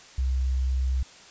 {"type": "tone", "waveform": "sine", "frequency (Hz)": 64.9, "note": "C2", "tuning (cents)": -13, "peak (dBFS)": -22, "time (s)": [0.18, 1.03], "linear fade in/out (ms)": 5, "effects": ["white hiss -49 dBFS RMS until 1.3 s", "resampled to 16000 Hz"]}